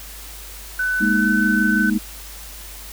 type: tone with pitch glide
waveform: sine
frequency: 1500 to 1513.1 Hz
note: F#6 to F#6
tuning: +23 to +38 cents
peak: -18 dBFS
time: 0.79-1.9 s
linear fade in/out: 5 ms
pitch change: +15 cents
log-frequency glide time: 1.05-1.24 s
type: chord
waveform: sine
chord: Ab suspended second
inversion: none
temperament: just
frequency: 207.7 / 233.6 / 311.5 Hz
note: Ab3 / Bb3 / Eb4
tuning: 0 / +4 / +2 cents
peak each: -19 / -22 / -23 dBFS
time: 1-1.99 s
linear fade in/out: 20 ms
effects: added 50 Hz sine -38 dBFS peak until 2.92 s + white hiss -38 dBFS RMS until 2.92 s